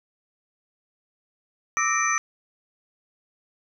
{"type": "tone cluster", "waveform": "sine", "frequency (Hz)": [1180, 1301, 1856, 2343, 6040], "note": ["D6", "E6", "A#6", "D7", "F#8"], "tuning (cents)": [8, -23, -8, -5, 35], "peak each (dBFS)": -27, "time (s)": [1.77, 2.18], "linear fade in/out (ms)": 0, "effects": []}